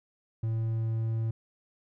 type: tone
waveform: triangle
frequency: 112.4 Hz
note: A2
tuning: 37 cents sharp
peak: -25 dBFS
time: 0.43-1.31 s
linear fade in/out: 5 ms
effects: none

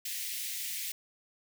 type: high-pass noise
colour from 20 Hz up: white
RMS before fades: -37 dBFS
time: 0.05-0.92 s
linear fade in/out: 5 ms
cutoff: 1900 Hz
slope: 48 dB/octave
effects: none

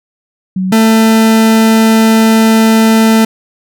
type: tone pair in turn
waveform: sine / 40% pulse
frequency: 186.9 / 222.3 Hz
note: F#3 / A3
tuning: +18 / +18 cents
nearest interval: minor third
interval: 300 cents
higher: second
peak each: -11 / -4 dBFS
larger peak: second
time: 0.56-0.72 / 0.72-3.25 s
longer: second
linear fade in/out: 5 ms
effects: none

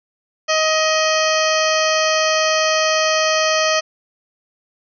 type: harmonic tone with a mistuned harmonic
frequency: 629 Hz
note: D#5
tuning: 19 cents sharp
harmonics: 1 / 2 / 3 / 4 / 5 / 7 / 8 / 9 / 10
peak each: -18 / -21 / -23 / -24 / -25 / -26 / -27 / -28 / -28 dBFS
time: 0.48-3.81 s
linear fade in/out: 20 ms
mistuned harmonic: 10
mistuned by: -31 cents
effects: none

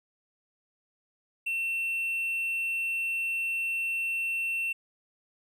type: tone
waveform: triangle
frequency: 2700 Hz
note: E7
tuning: 41 cents sharp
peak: -26 dBFS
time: 1.46-4.73 s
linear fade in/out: 10 ms
effects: none

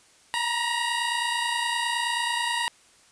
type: tone pair together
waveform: 15% pulse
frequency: 932 / 961.5 Hz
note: A#5 / B5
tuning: -1 / -47 cents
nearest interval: minor second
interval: 54 cents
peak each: -21 dBFS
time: 0.34-2.68 s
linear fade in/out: 0 ms
effects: white hiss -57 dBFS RMS until 3.11 s + resampled to 22050 Hz

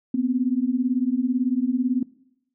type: beating tone pair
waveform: sine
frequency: 242.7 / 260.7 Hz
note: B3 / C4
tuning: -30 / -6 cents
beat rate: 18 Hz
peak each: -23 / -22 dBFS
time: 0.14-2.03 s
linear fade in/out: 5 ms
effects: noise-tail reverb RT60 0.8 s tail -22 dB re dry

